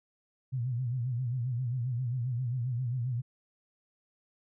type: tone with vibrato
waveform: sine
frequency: 123.6 Hz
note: B2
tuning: 2 cents sharp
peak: -29 dBFS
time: 0.52-3.22 s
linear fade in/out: 20 ms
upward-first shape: sine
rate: 7.5 Hz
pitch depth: 110 cents each way
effects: none